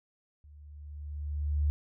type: tone with level ramp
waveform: sine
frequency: 73.7 Hz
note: D2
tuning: 7 cents sharp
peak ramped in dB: -51 to -23 dBFS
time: 0.44-1.7 s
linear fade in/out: 0 ms
effects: none